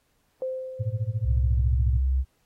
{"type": "tone with exponential decay", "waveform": "sine", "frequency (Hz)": 519, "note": "C5", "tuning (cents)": -14, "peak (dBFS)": -25, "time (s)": [0.42, 1.71], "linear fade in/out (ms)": 1, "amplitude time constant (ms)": 280}
{"type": "tone with tremolo", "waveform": "sine", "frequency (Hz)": 110, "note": "A2", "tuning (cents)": 0, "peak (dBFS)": -21, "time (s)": [0.79, 1.99], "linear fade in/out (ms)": 20, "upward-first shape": "sine", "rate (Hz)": 14, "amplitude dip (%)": 95}
{"type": "tone", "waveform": "sine", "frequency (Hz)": 65.41, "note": "C2", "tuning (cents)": 0, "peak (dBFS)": -20, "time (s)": [1.23, 2.25], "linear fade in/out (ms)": 50}
{"effects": ["pink hiss -70 dBFS RMS until 2.45 s", "AAC 48 kbps"]}